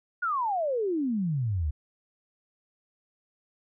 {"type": "exponential sweep", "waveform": "sine", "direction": "down", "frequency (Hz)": [1480, 69.3], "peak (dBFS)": -25, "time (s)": [0.22, 1.71], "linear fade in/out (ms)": 10, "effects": []}